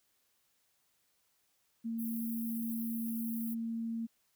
sine tone, 228.3 Hz, A#3, 36 cents flat, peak -34 dBFS, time 1.84-4.07 s, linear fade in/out 20 ms
white high-pass noise, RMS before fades -45 dBFS, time 1.98-3.55 s, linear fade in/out 20 ms, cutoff 11000 Hz, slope 48 dB/octave
effects white hiss -75 dBFS RMS until 4.35 s

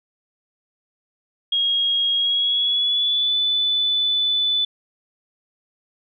sine tone with pitch glide, 3277 to 3492 Hz, G#7 to A7, -24 to -14 cents, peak -17 dBFS, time 1.52-4.65 s, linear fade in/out 5 ms, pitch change +110 cents, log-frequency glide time 2.15-3.35 s, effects none

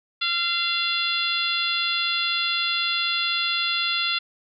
harmonic tone, 689 Hz, F5, 24 cents flat, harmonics 2 / 3 / 4 / 5 / 6 / 7, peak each -29 / -32 / -27 / -26 / -29 / -36 dBFS, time 0.21-4.19 s, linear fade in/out 10 ms, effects none

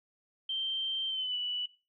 sine tone with pitch glide, 3136 to 2960 Hz, G7 to F#7, 0 to 0 cents, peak -31 dBFS, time 0.49-1.66 s, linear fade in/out 5 ms, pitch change -100 cents, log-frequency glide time 1.08-1.36 s, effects noise-tail reverb RT60 0.3 s tail -17 dB re dry

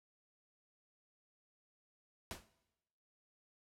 pink noise with exponential decay, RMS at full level -41 dBFS, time 2.31-2.48 s, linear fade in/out 0 ms, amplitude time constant 36 ms, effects noise-tail reverb RT60 1.0 s tail -19 dB re dry + low-pass 12000 Hz 12 dB/octave

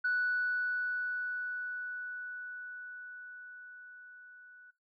sine tone with level ramp, 1480 Hz, F#6, in tune, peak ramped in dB -26 to -53 dBFS, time 0.04-4.71 s, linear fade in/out 10 ms, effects noise-tail reverb RT60 0.2 s tail -19 dB re dry + tanh soft clip ceiling -24 dBFS

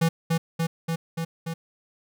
square tone with echo, 164.81 Hz, E3, in tune, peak -19 dBFS, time 0.01-0.09 s, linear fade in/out 10 ms, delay 290 ms, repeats 5, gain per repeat -2 dB, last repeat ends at 1.54 s, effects none

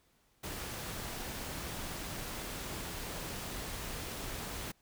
pink noise, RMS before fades -41 dBFS, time 0.43-4.72 s, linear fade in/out 10 ms, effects pink hiss -71 dBFS RMS until 4.81 s

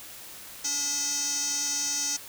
square tone with band-pass filter, 286.1 Hz, D4, 45 cents flat, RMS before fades -29 dBFS, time 0.64-2.17 s, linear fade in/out 10 ms, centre 6200 Hz, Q 7.7, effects white hiss -44 dBFS RMS until 2.28 s

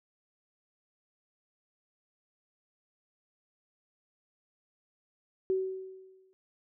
sine tone with exponential decay, 378.1 Hz, F#4, 38 cents sharp, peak -24 dBFS, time 5.5-6.33 s, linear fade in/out 0 ms, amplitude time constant 180 ms, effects none

